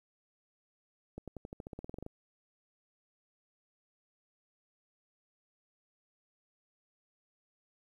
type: accelerating click train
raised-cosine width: 2 ms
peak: -29 dBFS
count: 15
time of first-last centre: 1.18-2.064 s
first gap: 97 ms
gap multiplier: 0.93
effects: 11-bit